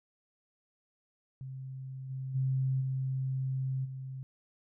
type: tone with level steps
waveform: sine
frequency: 132.1 Hz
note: C3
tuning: 17 cents sharp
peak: -39 / -35 / -27 / -30 / -38 dBFS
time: 1.41-4.23 s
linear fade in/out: 0 ms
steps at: 2.09 / 2.34 / 2.8 / 3.84 s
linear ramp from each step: 20 ms
effects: none